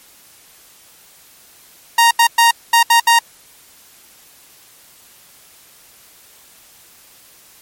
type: tone bursts at uneven times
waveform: sawtooth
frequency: 932.3 Hz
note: A#5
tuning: in tune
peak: -4 dBFS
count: 6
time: 1.98-2.11 / 2.19-2.27 / 2.38-2.51 / 2.73-2.83 / 2.9-3 / 3.07-3.19 s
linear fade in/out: 5 ms
effects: white hiss -46 dBFS RMS until 7.61 s + MP3 64 kbps